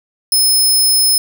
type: tone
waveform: 15% pulse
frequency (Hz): 5190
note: E8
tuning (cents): -28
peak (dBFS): -4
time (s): 0.32-1.18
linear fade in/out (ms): 2
effects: 7-bit